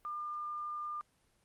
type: tone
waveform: sine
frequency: 1202 Hz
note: D6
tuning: 40 cents sharp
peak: -37 dBFS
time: 0.05-1.01 s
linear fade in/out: 0 ms
effects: pink hiss -72 dBFS RMS until 1.44 s + Opus 24 kbps